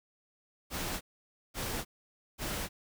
pink noise bursts, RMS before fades -36 dBFS, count 3, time 0.7-2.69 s, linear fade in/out 50 ms, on 310 ms, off 530 ms, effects none

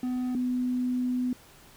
triangle / sine tone pair in turn, 251.2 / 250.2 Hz, B3 / B3, +30 / +23 cents, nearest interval unison, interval 7 cents, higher first, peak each -25 dBFS, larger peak neither, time 0.03-0.35 / 0.35-1.33 s, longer second, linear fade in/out 2 ms, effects pink hiss -54 dBFS RMS until 1.76 s

